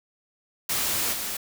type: noise with level steps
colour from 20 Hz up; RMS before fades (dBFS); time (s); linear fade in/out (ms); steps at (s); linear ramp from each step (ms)
white; -26 / -31; 0.69-1.37; 5; 1.12; 20
effects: none